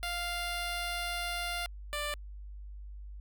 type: tone pair in turn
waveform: 10% pulse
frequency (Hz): 698.5 / 590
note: F5 / D5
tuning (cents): 0 / +8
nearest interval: minor third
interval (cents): 292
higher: first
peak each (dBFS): -25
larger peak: neither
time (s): 0.03-1.66 / 1.93-2.14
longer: first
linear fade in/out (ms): 0
effects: added 50 Hz sine -42 dBFS peak until 3.2 s